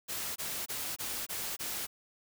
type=noise bursts; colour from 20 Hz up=white; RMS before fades=-37 dBFS; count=6; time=0.08-1.87 s; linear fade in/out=20 ms; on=280 ms; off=22 ms; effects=none